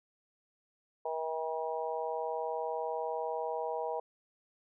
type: harmonic tone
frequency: 160 Hz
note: D#3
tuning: 49 cents sharp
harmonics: 3 / 4 / 5 / 6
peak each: -37 / -38 / -39 / -40 dBFS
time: 1.05-4 s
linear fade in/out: 5 ms
effects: none